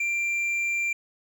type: tone with hard clipping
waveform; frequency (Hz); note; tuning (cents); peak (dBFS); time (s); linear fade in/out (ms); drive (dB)
triangle; 2369; D7; +14; -25; 0-0.93; 5; 7
effects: none